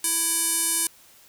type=tone with band-pass filter; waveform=square; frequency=331.2 Hz; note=E4; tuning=8 cents sharp; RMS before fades=-24 dBFS; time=0.04-0.87 s; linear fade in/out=2 ms; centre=9900 Hz; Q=2.9; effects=white hiss -53 dBFS RMS until 1.28 s